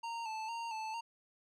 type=tone with vibrato; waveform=square; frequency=901 Hz; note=A5; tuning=41 cents sharp; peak=-39 dBFS; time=0.03-1.01 s; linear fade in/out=10 ms; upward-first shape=square; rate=2.2 Hz; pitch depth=46 cents each way; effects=low-pass 6000 Hz 12 dB/octave